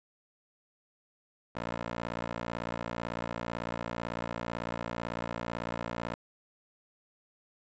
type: tone with band-pass filter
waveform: 15% pulse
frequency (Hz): 58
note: A#1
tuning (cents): -8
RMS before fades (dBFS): -37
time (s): 1.55-6.15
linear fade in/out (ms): 10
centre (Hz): 940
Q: 0.61
effects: resampled to 16000 Hz